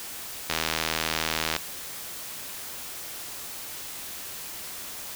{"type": "click train", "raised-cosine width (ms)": 0.2, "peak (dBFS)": -7, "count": 86, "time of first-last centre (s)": [0.5, 1.564], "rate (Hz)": 79.9, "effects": ["white hiss -38 dBFS RMS until 5.15 s"]}